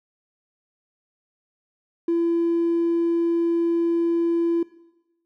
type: tone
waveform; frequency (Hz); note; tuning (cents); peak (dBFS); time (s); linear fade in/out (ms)
triangle; 337.4; E4; +40; -15; 2.08-4.63; 5
effects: noise-tail reverb RT60 1.0 s tail -22 dB re dry + tanh soft clip ceiling -15 dBFS